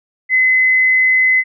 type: tone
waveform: sine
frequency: 2035 Hz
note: C7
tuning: 49 cents flat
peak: -9 dBFS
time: 0.29-1.44 s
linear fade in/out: 50 ms
effects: none